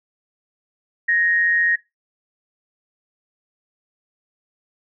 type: tone pair together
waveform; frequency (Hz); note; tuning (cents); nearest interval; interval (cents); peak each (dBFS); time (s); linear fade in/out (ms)
sine; 1694.4 / 1869; G#6 / A#6; +34 / +4; major second; 170; -25 / -16; 1.08-1.76; 10
effects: noise-tail reverb RT60 0.2 s tail -19 dB re dry